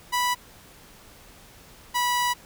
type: tone pair in turn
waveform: sawtooth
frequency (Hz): 985 / 978.2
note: B5 / B5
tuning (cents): -5 / -17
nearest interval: unison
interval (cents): 12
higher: first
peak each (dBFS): -18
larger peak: neither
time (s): 0.12-0.35 / 1.94-2.34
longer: second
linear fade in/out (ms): 20
effects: pink hiss -50 dBFS RMS until 2.45 s